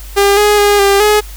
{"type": "tone with pitch steps", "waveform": "sawtooth", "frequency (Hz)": [400.8, 416.5, 409.7, 397.7, 421], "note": ["G4", "G#4", "G#4", "G4", "G#4"], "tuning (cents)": [38, 5, -24, 25, 24], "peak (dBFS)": -3, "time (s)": [0.16, 1.21], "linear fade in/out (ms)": 20, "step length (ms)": 210, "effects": ["added 50 Hz sine -27 dBFS peak until 1.36 s", "white hiss -36 dBFS RMS until 1.36 s"]}